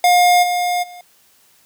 square tone with level steps, 712 Hz, F5, 33 cents sharp, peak -10 / -17 / -35 dBFS, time 0.04-1.01 s, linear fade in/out 2 ms, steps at 0.42 / 0.82 s, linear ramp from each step 20 ms, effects white hiss -54 dBFS RMS until 1.65 s + high-pass 60 Hz 12 dB/octave

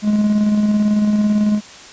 triangle tone with tremolo, 210 Hz, G#3, 19 cents sharp, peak -9 dBFS, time 0.02-1.61 s, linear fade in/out 50 ms, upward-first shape square, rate 18 Hz, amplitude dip 30%, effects white hiss -38 dBFS RMS until 1.92 s + resampled to 16000 Hz

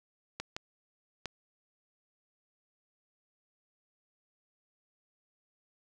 clicks, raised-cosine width 0.2 ms, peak -19 dBFS, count 3, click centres 0.4 / 0.565 / 1.257 s, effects none

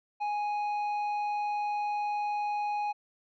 triangle tone with tanh clipping, 830.6 Hz, G#5, in tune, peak -30 dBFS, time 0.2-2.93 s, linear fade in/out 20 ms, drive 11 dB, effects none

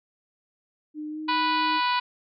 sine tone with pitch glide, 303.4 to 310.5 Hz, D#4 to D#4, -44 to -3 cents, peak -31 dBFS, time 0.94-1.81 s, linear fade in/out 50 ms, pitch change +41 cents, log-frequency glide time 1.09-1.2 s
harmonic tone, 492.7 Hz, B4, 4 cents flat, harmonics 2 / 3 / 4 / 5 / 6 / 7 / 8 / 9 / 10, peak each -23 / -32 / -36 / -32 / -34 / -39 / -35 / -36 / -47 dBFS, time 1.28-2 s, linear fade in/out 10 ms
effects none

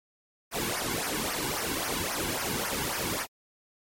pink noise with flanger, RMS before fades -31 dBFS, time 0.51-3.27 s, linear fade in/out 50 ms, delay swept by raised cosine 0.25 to 1.65 ms, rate 3.7 Hz, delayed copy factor -0.85, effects MP3 64 kbps

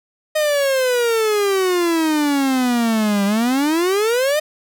45% pulse exponential two-way sweep, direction down then up, 622.3 to 196.9 to 622.3 Hz, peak -15 dBFS, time 0.35-4.4 s, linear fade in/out 10 ms, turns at 3.25 s, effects none

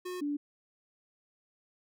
square / sine tone pair in turn, 362.6 / 290.4 Hz, F#4 / D4, -35 / -19 cents, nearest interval major third, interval 384 cents, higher first, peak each -37 / -30 dBFS, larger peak second, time 0.05-0.21 / 0.21-0.37 s, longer neither, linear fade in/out 10 ms, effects none

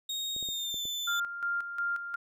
35% pulse tone with pitch glide, 3729 to 3522 Hz, A#7 to A7, 0 to +1 cents, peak -31 dBFS, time 0.09-1.2 s, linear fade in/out 5 ms, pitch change -99 cents, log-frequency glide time 0.42-0.84 s
clicks, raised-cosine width 2 ms, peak -34 dBFS, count 5, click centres 0.364 / 0.427 / 0.488 / 0.743 / 0.854 s
sine tone with tremolo, 1396.9 Hz, F6, in tune, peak -28 dBFS, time 1.07-2.16 s, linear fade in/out 10 ms, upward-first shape square, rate 2.8 Hz, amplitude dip 60%
effects none

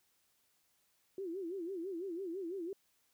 sine tone with vibrato, 360.2 Hz, F#4, 46 cents flat, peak -38 dBFS, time 1.18-2.73 s, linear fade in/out 2 ms, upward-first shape sine, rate 6 Hz, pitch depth 170 cents each way, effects white hiss -75 dBFS RMS until 3.13 s

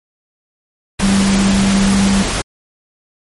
sine tone in noise, 196 Hz, G3, in tune, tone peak -10 dBFS, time 1.02-2.23 s, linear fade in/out 10 ms, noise pink, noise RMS -18 dBFS, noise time 0.99-2.42 s, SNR +5 dB, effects MP3 48 kbps

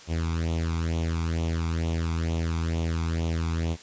sawtooth tone with flanger, 82.41 Hz, E2, in tune, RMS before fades -27 dBFS, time 0.07-3.77 s, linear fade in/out 50 ms, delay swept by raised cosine 0.3 to 0.86 ms, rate 2.2 Hz, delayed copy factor +0.9, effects white hiss -47 dBFS RMS until 3.82 s + resampled to 16000 Hz

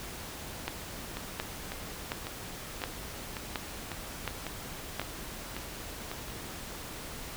two click trains, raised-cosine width 0.3 ms, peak -15 / -20 dBFS, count 7 / 10, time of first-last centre 0.68-4.997 / 1.17-6.115 s, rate 1.39 / 1.82 Hz, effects pink hiss -42 dBFS RMS until 7.36 s

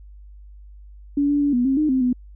sine tone with pitch steps, 285.2 / 288.9 / 286.6 / 244.7 / 268.1 / 305 / 260.9 / 249.2 Hz, C#4 / D4 / D4 / B3 / C4 / D#4 / C4 / B3, +49 / -28 / -42 / -16 / +42 / -34 / -5 / +16 cents, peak -16 dBFS, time 1.17-2.13 s, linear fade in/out 5 ms, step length 120 ms, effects added 50 Hz sine -40 dBFS peak until 2.35 s

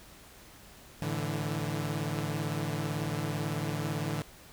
sawtooth chord, A suspended fourth, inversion none, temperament equal with one note detuned, 108.3 / 146.83 / 164.81 Hz, A2 / D3 / E3, -27 / 0 / 0 cents, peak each -33 / -30 / -32 dBFS, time 1.02-4.22 s, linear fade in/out 0 ms, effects pink hiss -53 dBFS RMS until 4.52 s

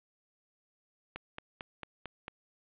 click train, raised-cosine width 0.3 ms, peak -23 dBFS, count 6, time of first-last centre 1.16-2.281 s, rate 4.46 Hz, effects resampled to 8000 Hz + 9-bit

